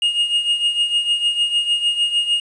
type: tone with tremolo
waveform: triangle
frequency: 2853 Hz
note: F7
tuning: 36 cents sharp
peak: -11 dBFS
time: 0.02-2.4 s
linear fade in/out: 2 ms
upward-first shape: triangle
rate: 6.6 Hz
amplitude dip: 75%
effects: resampled to 22050 Hz + 8-bit